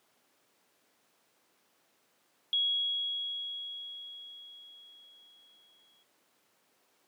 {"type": "tone with exponential decay", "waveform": "sine", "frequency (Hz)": 3322, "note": "G#7", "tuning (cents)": 0, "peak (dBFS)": -25, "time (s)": [2.53, 6.03], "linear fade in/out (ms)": 1, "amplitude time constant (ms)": 760, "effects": ["pink hiss -70 dBFS RMS until 7.07 s", "high-pass 300 Hz 12 dB/octave"]}